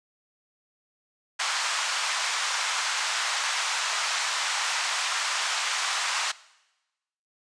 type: band-pass noise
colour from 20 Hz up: pink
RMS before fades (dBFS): -28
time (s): 1.39-6.32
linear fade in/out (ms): 10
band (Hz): 920 to 7900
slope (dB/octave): 24
effects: noise-tail reverb RT60 1.0 s tail -20 dB re dry + resampled to 22050 Hz